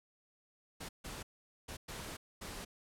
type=noise bursts at uneven times; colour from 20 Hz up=pink; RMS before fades=-45 dBFS; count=5; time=0.8-0.89 / 1.04-1.23 / 1.68-1.77 / 1.88-2.17 / 2.41-2.65 s; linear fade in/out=10 ms; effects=low-pass 12000 Hz 12 dB/octave